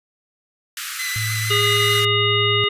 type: high-pass noise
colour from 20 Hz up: pink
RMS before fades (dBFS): -29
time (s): 0.77-2.05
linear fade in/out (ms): 2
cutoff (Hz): 1200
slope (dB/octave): 96
type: tone with vibrato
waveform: sawtooth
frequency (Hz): 2011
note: B6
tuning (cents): +31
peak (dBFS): -21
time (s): 0.99-2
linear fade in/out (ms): 5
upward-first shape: sine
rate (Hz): 6.7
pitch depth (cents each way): 23
type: tone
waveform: sine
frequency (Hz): 110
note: A2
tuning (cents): 0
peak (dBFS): -23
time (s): 1.16-2.64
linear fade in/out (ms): 0
type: harmonic tone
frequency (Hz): 410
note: G#4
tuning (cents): -22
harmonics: 1 / 3 / 5 / 7 / 9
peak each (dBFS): -22 / -24 / -23 / -20 / -24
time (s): 1.5-2.69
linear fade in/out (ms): 10
effects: resampled to 32000 Hz